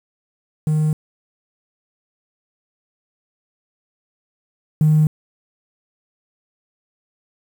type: tone pair in turn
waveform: triangle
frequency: 154.1 / 154.1 Hz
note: D#3 / D#3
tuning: -16 / -16 cents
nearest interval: unison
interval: 0 cents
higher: neither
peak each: -12 / -7 dBFS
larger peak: second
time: 0.67-0.93 / 4.81-5.07 s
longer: neither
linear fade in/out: 2 ms
effects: tanh soft clip ceiling -8 dBFS + 7-bit